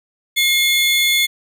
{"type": "tone pair together", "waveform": "40% pulse", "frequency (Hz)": [2148, 3466], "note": ["C7", "A7"], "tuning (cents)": [45, -27], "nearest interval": "minor sixth", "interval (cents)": 828, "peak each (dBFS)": -15, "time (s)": [0.36, 1.27], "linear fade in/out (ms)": 20, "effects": []}